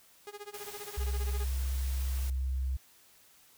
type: tone with tremolo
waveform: sawtooth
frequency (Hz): 411.9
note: G#4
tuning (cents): -14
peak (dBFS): -36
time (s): 0.27-1.45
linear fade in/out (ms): 0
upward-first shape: sine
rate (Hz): 15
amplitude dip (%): 95
type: noise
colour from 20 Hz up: white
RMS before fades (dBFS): -46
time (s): 0.54-2.3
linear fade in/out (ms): 2
type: tone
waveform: sine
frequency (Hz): 65.41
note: C2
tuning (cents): 0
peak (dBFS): -29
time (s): 0.97-2.77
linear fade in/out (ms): 10
effects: white hiss -61 dBFS RMS until 3.57 s